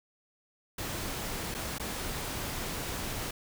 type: noise with dropouts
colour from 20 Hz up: pink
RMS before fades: -36 dBFS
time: 0.78-3.31 s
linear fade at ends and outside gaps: 5 ms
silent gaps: 1.543-1.547 / 1.784-1.797 s
effects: none